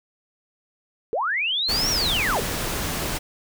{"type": "linear two-way sweep", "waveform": "sine", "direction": "up then down", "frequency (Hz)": [392, 5750, 392], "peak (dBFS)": -21, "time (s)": [1.13, 2.4], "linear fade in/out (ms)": 0, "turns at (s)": 1.9}
{"type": "noise", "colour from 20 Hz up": "pink", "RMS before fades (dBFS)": -27, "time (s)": [1.68, 3.19], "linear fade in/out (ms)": 20}
{"effects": []}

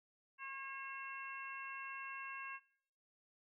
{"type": "harmonic tone", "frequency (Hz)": 541, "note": "C#5", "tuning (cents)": -42, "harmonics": [2, 3, 4, 5], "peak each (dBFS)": [-49, -50, -53, -50], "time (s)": [0.38, 2.6], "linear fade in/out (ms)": 50, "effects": ["noise-tail reverb RT60 0.6 s tail -19 dB re dry"]}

